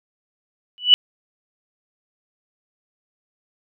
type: tone with exponential growth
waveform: sine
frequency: 2960 Hz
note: F#7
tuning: in tune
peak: -3 dBFS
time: 0.78-0.94 s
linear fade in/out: 0 ms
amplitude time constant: 34 ms
effects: none